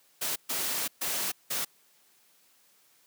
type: noise bursts at uneven times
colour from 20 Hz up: white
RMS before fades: -31 dBFS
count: 4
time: 0.21-0.36 / 0.49-0.88 / 1.01-1.32 / 1.5-1.65 s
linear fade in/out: 10 ms
effects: white hiss -64 dBFS RMS until 3.06 s + high-pass 150 Hz 12 dB/octave